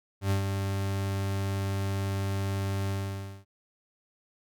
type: tone with ADSR envelope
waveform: 40% pulse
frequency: 98 Hz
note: G2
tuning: in tune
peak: -22 dBFS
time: 0.21-3.45 s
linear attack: 95 ms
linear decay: 110 ms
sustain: -5 dB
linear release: 550 ms
effects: none